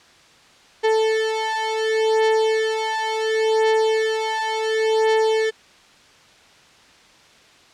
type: beating tone pair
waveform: 35% pulse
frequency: 440 / 440.7 Hz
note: A4 / A4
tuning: 0 / +3 cents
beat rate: 0.7 Hz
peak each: -19 / -19 dBFS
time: 0.83-5.51 s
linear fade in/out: 20 ms
effects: white hiss -50 dBFS RMS until 7.73 s + low-pass 5000 Hz 12 dB/octave